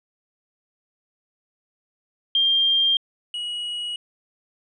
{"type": "tone pair in turn", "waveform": ["sine", "triangle"], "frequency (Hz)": [3194, 2908], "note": ["G7", "F#7"], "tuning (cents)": [32, -31], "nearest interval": "major second", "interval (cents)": 163, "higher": "first", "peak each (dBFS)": [-16, -25], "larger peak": "first", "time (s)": [[2.35, 2.97], [3.34, 3.96]], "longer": "neither", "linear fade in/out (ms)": 2, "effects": ["resampled to 24000 Hz"]}